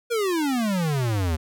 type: exponential sweep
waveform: square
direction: down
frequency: 486.1 to 76.2 Hz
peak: -22 dBFS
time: 0.1-1.37 s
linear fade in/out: 20 ms
effects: none